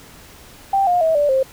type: tone with pitch steps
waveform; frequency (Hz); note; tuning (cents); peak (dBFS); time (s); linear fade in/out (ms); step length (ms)
sine; 784 / 710.7 / 644.2 / 584 / 529.3; G5 / F5 / E5 / D5 / C5; 0 / +30 / -40 / -10 / +20; -13; 0.73-1.43; 5; 140
effects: pink hiss -43 dBFS RMS until 1.52 s